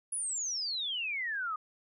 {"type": "exponential sweep", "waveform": "sine", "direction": "down", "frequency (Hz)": [10548, 1214], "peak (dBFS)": -32, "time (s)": [0.12, 1.56], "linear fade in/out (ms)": 5, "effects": []}